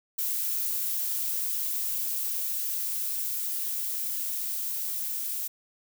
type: noise with level ramp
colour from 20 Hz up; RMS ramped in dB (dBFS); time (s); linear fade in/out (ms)
violet; -29 to -32; 0.18-5.48; 10
effects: none